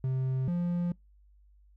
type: tone pair in turn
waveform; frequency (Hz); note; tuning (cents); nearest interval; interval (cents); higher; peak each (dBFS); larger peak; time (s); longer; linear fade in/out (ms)
triangle; 130.81 / 174.61; C3 / F3; 0 / 0; perfect fourth; 500; second; -25; neither; 0.04-0.48 / 0.48-0.92; neither; 2
effects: noise-tail reverb RT60 0.2 s tail -26 dB re dry + added 50 Hz sine -57 dBFS peak until 1.76 s